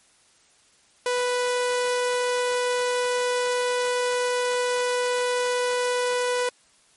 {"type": "tone", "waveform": "sawtooth", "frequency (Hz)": 493.9, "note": "B4", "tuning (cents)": 0, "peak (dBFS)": -18, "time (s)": [1.06, 6.49], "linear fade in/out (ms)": 2, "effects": ["white hiss -59 dBFS RMS until 6.96 s", "MP3 48 kbps"]}